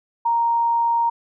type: tone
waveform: sine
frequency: 932.3 Hz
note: A#5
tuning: in tune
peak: -16 dBFS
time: 0.25-1.1 s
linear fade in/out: 10 ms
effects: none